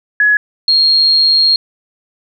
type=tone pair in turn; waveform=sine; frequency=1687 / 4251 Hz; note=G#6 / C8; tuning=+27 / +27 cents; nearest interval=octave + major third; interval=1600 cents; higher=second; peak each=-7 dBFS; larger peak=neither; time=0.2-0.37 / 0.68-1.56 s; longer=second; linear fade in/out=2 ms; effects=none